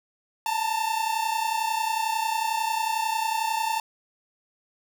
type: tone pair together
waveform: 45% pulse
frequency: 876.9 / 908 Hz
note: A5 / A#5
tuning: -6 / -46 cents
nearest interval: minor second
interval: 60 cents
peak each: -27 / -27 dBFS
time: 0.46-3.8 s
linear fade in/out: 2 ms
effects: none